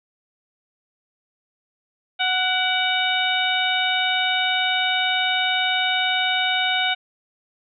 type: harmonic tone with a mistuned harmonic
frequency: 740 Hz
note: F#5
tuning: in tune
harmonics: 1 / 2 / 3 / 4 / 5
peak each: -25 / -25 / -25 / -25 / -25 dBFS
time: 2.19-6.95 s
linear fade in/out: 20 ms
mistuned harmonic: 3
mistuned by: +53 cents
effects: none